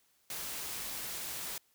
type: noise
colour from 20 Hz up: white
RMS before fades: -40 dBFS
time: 0.3-1.58 s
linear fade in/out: 2 ms
effects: white hiss -71 dBFS RMS until 1.74 s